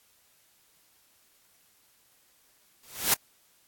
white noise with exponential growth, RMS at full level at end -19 dBFS, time 2.83-3.14 s, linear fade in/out 5 ms, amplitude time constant 67 ms, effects white hiss -64 dBFS RMS until 3.67 s + AAC 64 kbps

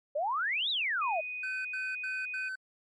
sine exponential two-way sweep, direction up then down, 554.4 to 3983 to 603 Hz, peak -28 dBFS, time 0.15-1.21 s, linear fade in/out 10 ms, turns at 0.7 s
sine tone, 2489 Hz, D#7, in tune, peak -35 dBFS, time 1.01-2.49 s, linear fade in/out 10 ms
triangle tone bursts, 1527 Hz, G6, 46 cents flat, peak -33 dBFS, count 4, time 1.43-2.556 s, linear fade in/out 5 ms, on 220 ms, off 82 ms
effects MP3 48 kbps

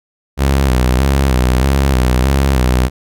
sawtooth tone with vibrato, 65.41 Hz, C2, in tune, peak -6 dBFS, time 0.37-2.9 s, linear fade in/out 50 ms, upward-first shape square, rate 1.6 Hz, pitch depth 74 cents each way, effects none

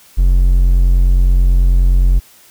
triangle tone, 44.71 Hz, F1, 41 cents sharp, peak -5 dBFS, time 0.17-2.2 s, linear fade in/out 20 ms, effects white hiss -45 dBFS RMS until 2.5 s

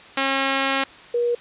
5% pulse / sine tone pair in turn, 270.9 / 478.5 Hz, C#4 / A#4, -40 / +45 cents, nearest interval minor seventh, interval 985 cents, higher second, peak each -8 / -18 dBFS, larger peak first, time 0.17-0.84 / 1.14-1.35 s, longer first, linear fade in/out 5 ms, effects white hiss -44 dBFS RMS until 1.4 s + resampled to 8000 Hz

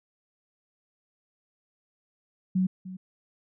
sine tone with echo, 186 Hz, F#3, 9 cents sharp, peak -21 dBFS, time 2.55-2.67 s, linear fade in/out 10 ms, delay 300 ms, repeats 1, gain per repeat -15 dB, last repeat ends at 2.97 s, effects none

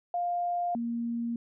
sine tone pair in turn, 702 / 234.3 Hz, F5 / A#3, +9 / +9 cents, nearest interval octave + perfect fifth, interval 1900 cents, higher first, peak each -27 / -29 dBFS, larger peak first, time 0.14-0.75 / 0.75-1.36 s, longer neither, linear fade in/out 2 ms, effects none

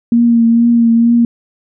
sine tone with vibrato, 233.1 Hz, A#3, in tune, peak -6 dBFS, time 0.12-1.25 s, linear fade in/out 2 ms, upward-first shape triangle, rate 2.2 Hz, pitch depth 30 cents each way, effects none

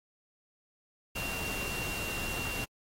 sine tone in noise, 2758 Hz, F7, 22 cents flat, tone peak -37 dBFS, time 1.15-2.65 s, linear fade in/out 10 ms, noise pink, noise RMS -38 dBFS, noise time 1.15-2.65 s, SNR -2 dB, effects AAC 48 kbps

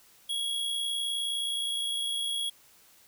square tone with amplitude modulation, 3322 Hz, G#7, in tune, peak -28 dBFS, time 0.29-2.5 s, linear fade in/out 10 ms, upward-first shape sine, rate 59.5 Hz, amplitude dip 35%, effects white hiss -59 dBFS RMS until 3.07 s

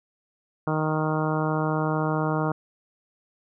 harmonic tone, 155.56 Hz, D#3, in tune, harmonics 1 / 2 / 3 / 4 / 5 / 6 / 7 / 8 / 9, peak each -26 / -29 / -31 / -32 / -33 / -34 / -34 / -35 / -36 dBFS, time 0.67-2.52 s, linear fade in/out 2 ms, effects none

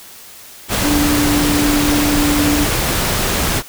sine tone in noise, 292.7 Hz, D4, 6 cents flat, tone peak -14 dBFS, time 0.82-2.67 s, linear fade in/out 50 ms, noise pink, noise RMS -17 dBFS, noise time 0.68-3.63 s, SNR 0 dB, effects white hiss -38 dBFS RMS until 3.68 s

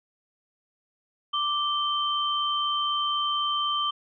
sine tone pair together, 1174.7 / 3114 Hz, D6 / G7, 0 / -12 cents, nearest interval octave + perfect fourth, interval 1688 cents, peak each -26 / -27 dBFS, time 1.33-3.91 s, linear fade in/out 10 ms, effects none

